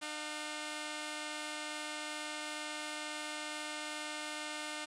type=tone pair together; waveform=5% pulse; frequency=302.4 / 713 Hz; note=D#4 / F5; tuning=-49 / +36 cents; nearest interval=octave + minor third; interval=1485 cents; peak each=-29 / -34 dBFS; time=0.01-4.86 s; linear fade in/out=20 ms; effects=resampled to 22050 Hz + 11-bit